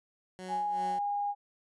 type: tone with tremolo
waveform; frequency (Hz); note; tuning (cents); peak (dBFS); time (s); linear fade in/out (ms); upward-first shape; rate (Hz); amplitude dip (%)
15% pulse; 185; F#3; 0; -33; 0.39-0.99; 0; sine; 2.6; 85
type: tone with pitch glide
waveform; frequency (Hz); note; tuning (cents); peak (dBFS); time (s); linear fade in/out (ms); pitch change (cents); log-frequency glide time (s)
sine; 831 to 815.3; G#5 to G#5; +1 to -32; -29; 0.48-1.35; 50; -33; 0.62-0.95
effects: resampled to 24000 Hz